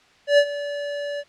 square tone with ADSR envelope, 577 Hz, D5, 31 cents flat, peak -11 dBFS, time 0.27-1.24 s, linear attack 110 ms, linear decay 66 ms, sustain -16 dB, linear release 47 ms, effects white hiss -55 dBFS RMS until 1.28 s + low-pass 4000 Hz 12 dB/octave

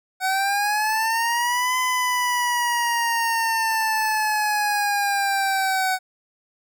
25% pulse linear two-way sweep, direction up then down, 747 to 1017 to 747 Hz, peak -16 dBFS, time 0.2-5.99 s, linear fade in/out 50 ms, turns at 1.77 s, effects none

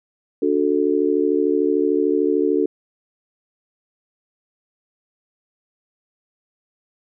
sine chord, D major, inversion none, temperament just, 293.7 / 367.1 / 440.5 Hz, D4 / F#4 / A4, 0 / -14 / +2 cents, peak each -20 dBFS, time 0.42-2.66 s, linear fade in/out 5 ms, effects none

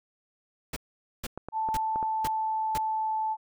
pink noise bursts, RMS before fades -34 dBFS, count 5, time 0.73-2.78 s, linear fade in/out 5 ms, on 34 ms, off 470 ms
clicks, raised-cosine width 1 ms, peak -22 dBFS, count 5, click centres 1.376 / 1.486 / 1.688 / 1.959 / 2.028 s
sine tone with pitch glide, 880 to 873.9 Hz, A5 to A5, 0 to -12 cents, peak -26 dBFS, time 1.52-3.37 s, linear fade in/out 50 ms, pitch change -12 cents, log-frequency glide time 1.8-3.15 s
effects none

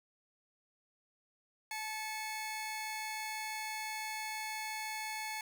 sawtooth tone pair together, 866.8 / 2200 Hz, A5 / C#7, -26 / -14 cents, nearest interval octave + major third, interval 1612 cents, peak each -37 / -38 dBFS, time 1.71-5.41 s, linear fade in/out 2 ms, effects none

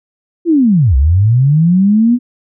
sine linear two-way sweep, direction down then up, 353.3 to 61.74 to 249.2 Hz, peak -6 dBFS, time 0.45-2.19 s, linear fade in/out 50 ms, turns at 0.96 s, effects none

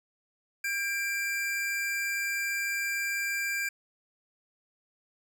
square tone pair together, 1608.2 / 2349 Hz, G6 / D7, +44 / 0 cents, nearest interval perfect fifth, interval 656 cents, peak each -33 / -32 dBFS, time 0.64-3.69 s, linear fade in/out 5 ms, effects none

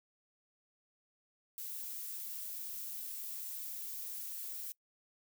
violet noise, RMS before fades -43 dBFS, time 1.58-4.72 s, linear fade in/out 0 ms, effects noise-tail reverb RT60 0.1 s tail -23 dB re dry

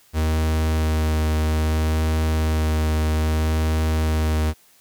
45% pulse tone with vibrato, 78.3 Hz, D#2, 11 cents sharp, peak -18 dBFS, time 0.13-4.54 s, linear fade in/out 50 ms, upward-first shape sine, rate 0.62 Hz, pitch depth 12 cents each way, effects white hiss -55 dBFS RMS until 4.8 s

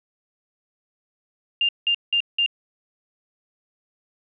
sine tone bursts, 2800 Hz, F7, 4 cents sharp, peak -17 dBFS, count 4, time 1.61-2.462 s, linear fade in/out 2 ms, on 78 ms, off 180 ms, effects none

